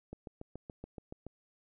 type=click train; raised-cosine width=2 ms; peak=-30 dBFS; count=9; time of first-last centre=0.13-1.266 s; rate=7.04 Hz; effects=none